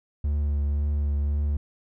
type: tone with vibrato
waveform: triangle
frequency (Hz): 72.6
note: D2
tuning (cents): -19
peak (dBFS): -20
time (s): 0.24-1.57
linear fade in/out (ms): 5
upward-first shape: triangle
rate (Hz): 1.9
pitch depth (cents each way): 23
effects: none